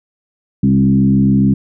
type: tone with frequency modulation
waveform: sine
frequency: 200 Hz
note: G3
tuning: 35 cents sharp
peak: -8 dBFS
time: 0.63-1.54 s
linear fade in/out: 5 ms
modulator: 67.1 Hz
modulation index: 1.1
effects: none